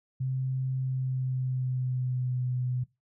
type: tone with pitch glide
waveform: sine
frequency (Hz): 130.81 to 125.7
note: C3 to B2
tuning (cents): 0 to +31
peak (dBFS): -27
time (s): 0.2-2.84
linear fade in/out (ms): 10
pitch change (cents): -69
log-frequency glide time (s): 0.79-2.46
effects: noise-tail reverb RT60 0.2 s tail -18 dB re dry